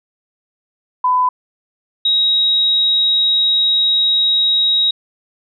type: tone pair in turn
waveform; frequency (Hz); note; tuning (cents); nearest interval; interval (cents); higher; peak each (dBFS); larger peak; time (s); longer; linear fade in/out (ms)
sine; 1003 / 3805; B5 / A#7; +26 / +35; octave + major seventh; 2309; second; -11; neither; 1.04-1.29 / 2.05-4.91; second; 5
effects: none